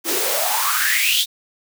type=noise with high-pass filter sweep; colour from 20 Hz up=white; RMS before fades=-19 dBFS; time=0.04-1.26 s; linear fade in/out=50 ms; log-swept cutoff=300 to 3800 Hz; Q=7.6; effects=none